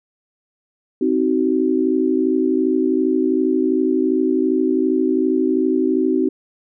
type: chord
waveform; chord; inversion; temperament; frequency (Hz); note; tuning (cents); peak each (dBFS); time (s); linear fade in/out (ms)
sine; C diminished; none; just; 261.6 / 314 / 376.7; C4 / Eb4 / Gb4; 0 / +16 / +31; -19; 1.01-6.29; 5
effects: none